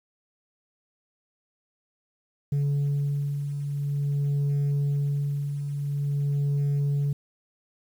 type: beating tone pair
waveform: sine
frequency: 142.2 / 142.68 Hz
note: C#3 / D3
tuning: +45 / -50 cents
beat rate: 0.48 Hz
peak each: -29 / -22 dBFS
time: 2.52-7.13 s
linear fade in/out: 5 ms
effects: tanh soft clip ceiling -21 dBFS + 9-bit